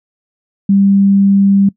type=tone; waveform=sine; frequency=197.6 Hz; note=G3; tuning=14 cents sharp; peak=-6 dBFS; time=0.69-1.69 s; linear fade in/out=5 ms; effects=noise-tail reverb RT60 0.1 s tail -21 dB re dry